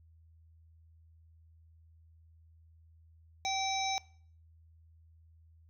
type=harmonic tone; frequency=772 Hz; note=G5; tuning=27 cents flat; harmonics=1 / 3 / 5 / 7 / 8; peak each=-33 / -38 / -38 / -43 / -41 dBFS; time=3.45-3.98 s; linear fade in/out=0 ms; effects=noise-tail reverb RT60 0.5 s tail -21 dB re dry + added 81 Hz sine -58 dBFS peak until 5.69 s